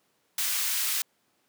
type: high-pass noise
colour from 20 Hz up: white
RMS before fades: -28 dBFS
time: 0.38-1.02 s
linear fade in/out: 2 ms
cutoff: 1500 Hz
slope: 12 dB/octave
effects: pink hiss -70 dBFS RMS until 1.48 s + high-pass 200 Hz 12 dB/octave